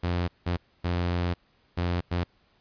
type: tone bursts at uneven times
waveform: sawtooth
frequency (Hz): 87.7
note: F2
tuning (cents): +8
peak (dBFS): -21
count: 5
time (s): 0.03-0.28 / 0.46-0.57 / 0.84-1.34 / 1.77-2.01 / 2.11-2.24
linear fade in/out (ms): 10
effects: pink hiss -65 dBFS RMS until 2.6 s + resampled to 11025 Hz